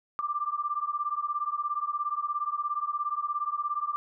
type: beating tone pair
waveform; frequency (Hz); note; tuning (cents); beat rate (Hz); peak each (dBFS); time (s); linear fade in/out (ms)
sine; 1174.7 / 1191.7; D6 / D6; 0 / +25; 17; -31; 0.19-3.96; 0
effects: none